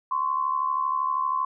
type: tone pair together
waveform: sine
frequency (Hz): 1038.3 / 1111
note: C6 / C#6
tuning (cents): -14 / +4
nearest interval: minor second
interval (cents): 118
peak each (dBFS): -24 / -28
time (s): 0.11-1.45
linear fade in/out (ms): 5
effects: none